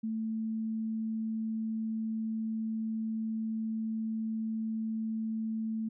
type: tone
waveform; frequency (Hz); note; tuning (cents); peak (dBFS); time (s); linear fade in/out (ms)
sine; 221.4; A3; +11; -31; 0.03-5.89; 10
effects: none